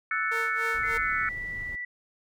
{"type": "chord", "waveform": "sine", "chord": "F# minor seventh", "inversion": "third", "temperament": "equal", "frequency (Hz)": [1318.5, 1480, 1760, 2217], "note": ["E6", "F#6", "A6", "C#7"], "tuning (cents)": [0, 0, 0, 0], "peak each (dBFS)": -31, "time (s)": [0.11, 1.29], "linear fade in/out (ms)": 2}
{"type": "tone with tremolo", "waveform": "sawtooth", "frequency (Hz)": 457.8, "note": "A#4", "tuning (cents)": -31, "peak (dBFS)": -29, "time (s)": [0.31, 0.98], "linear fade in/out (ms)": 10, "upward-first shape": "sine", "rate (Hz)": 3.4, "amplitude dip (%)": 90}
{"type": "noise", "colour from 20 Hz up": "brown", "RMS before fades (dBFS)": -43, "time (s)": [0.74, 1.76], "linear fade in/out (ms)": 10}
{"type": "tone with pitch glide", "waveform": "sine", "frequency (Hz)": [2062, 1963.2], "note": ["C7", "B6"], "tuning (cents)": [-26, -11], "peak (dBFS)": -32, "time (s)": [0.83, 1.85], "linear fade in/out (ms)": 5, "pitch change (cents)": -85, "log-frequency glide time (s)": [0.99, 1.26]}
{"effects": []}